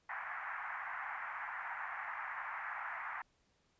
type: band-pass noise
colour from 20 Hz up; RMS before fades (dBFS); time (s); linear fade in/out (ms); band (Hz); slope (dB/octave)
white; -43; 0.09-3.22; 5; 770 to 2000; 48
effects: pink hiss -75 dBFS RMS until 3.79 s + resampled to 16000 Hz